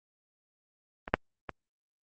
clicks, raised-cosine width 0.5 ms, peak -21 / -6 / -20 dBFS, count 3, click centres 1.079 / 1.14 / 1.493 s, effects Opus 24 kbps

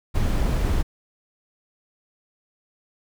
brown noise, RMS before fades -21 dBFS, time 0.14-0.83 s, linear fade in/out 20 ms, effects none

